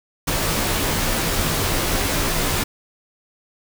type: noise with comb filter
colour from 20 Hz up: pink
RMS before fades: -21 dBFS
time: 0.27-2.64 s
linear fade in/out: 10 ms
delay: 16 ms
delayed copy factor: -0.65
effects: none